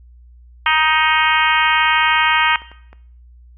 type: harmonic tone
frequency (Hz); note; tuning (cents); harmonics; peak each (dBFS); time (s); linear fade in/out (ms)
313; D#4; +10; 3 / 4 / 5 / 6 / 7 / 8 / 9 / 10; -18 / -19 / -20 / -21 / -21 / -22 / -23 / -23; 0.66-2.56; 2
type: clicks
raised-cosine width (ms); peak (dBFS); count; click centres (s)
0.5; -26; 11; 1.66 / 1.857 / 1.979 / 2.03 / 2.082 / 2.122 / 2.159 / 2.527 / 2.619 / 2.716 / 2.93
effects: noise-tail reverb RT60 0.7 s tail -19 dB re dry + added 60 Hz sine -41 dBFS peak until 3.57 s